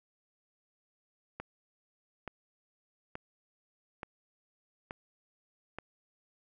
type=click train; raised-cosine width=0.5 ms; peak=-24 dBFS; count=6; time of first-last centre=1.4-5.786 s; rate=1.14 Hz; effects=none